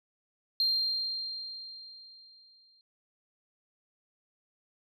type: tone with exponential decay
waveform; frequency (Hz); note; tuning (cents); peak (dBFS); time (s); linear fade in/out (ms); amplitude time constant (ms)
sine; 4186; C8; 0; -22; 0.6-2.81; 1; 480
effects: tanh soft clip ceiling -21 dBFS